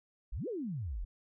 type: exponential two-way sweep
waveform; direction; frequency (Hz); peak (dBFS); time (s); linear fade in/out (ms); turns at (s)
sine; up then down; 36.71 to 523.3 to 36.71; -35; 0.32-1.05; 10; 0.48
effects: none